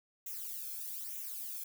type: noise with flanger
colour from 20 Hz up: violet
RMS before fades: -42 dBFS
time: 0.26-1.64 s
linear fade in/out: 5 ms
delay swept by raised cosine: 0.21 to 1.06 ms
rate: 1.1 Hz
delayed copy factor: -0.75
effects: none